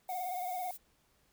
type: noise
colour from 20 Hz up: violet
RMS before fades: -47 dBFS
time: 0.08-0.78 s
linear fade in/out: 20 ms
type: tone with vibrato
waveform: triangle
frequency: 728 Hz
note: F#5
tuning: 28 cents flat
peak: -33 dBFS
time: 0.09-0.71 s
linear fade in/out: 2 ms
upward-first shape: sine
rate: 18 Hz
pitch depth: 52 cents each way
effects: pink hiss -71 dBFS RMS until 1.32 s